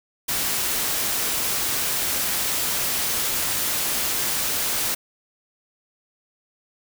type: noise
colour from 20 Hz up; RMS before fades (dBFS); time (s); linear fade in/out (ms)
white; -24; 0.28-4.95; 10
effects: none